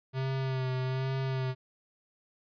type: tone with vibrato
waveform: square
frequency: 131.2 Hz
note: C3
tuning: 5 cents sharp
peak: -30 dBFS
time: 0.13-1.55 s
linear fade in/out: 50 ms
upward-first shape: sine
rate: 1.2 Hz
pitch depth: 30 cents each way
effects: resampled to 11025 Hz